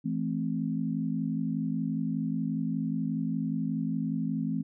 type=chord; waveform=sine; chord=A minor; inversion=second; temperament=equal with one note detuned; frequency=164.81 / 216.5 / 261.6 Hz; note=E3 / A3 / C4; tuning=0 / -28 / 0 cents; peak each=-32 dBFS; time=0.04-4.63 s; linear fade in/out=20 ms; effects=none